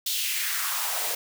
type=noise with high-pass filter sweep; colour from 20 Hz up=white; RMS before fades=-28 dBFS; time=0.06-1.15 s; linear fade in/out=5 ms; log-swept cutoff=3800 to 490 Hz; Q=2.2; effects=none